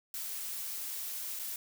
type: noise with dropouts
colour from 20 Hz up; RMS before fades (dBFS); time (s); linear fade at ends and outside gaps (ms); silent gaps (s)
blue; -39; 0.14-1.56; 1; 1.391-1.395
effects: none